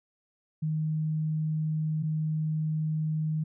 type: tone pair in turn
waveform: sine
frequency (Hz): 155.8 / 155.8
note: D#3 / D#3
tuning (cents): +3 / +3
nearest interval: unison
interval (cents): 0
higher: neither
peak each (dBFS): -26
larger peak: neither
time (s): 0.62-2.03 / 2.03-3.44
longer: neither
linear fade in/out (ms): 10
effects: none